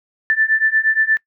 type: beating tone pair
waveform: sine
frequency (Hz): 1760 / 1768.5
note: A6 / A6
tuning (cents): 0 / +8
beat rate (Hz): 8.5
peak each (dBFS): -17 / -16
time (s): 0.3-1.17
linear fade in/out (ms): 0
effects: noise-tail reverb RT60 0.1 s tail -22 dB re dry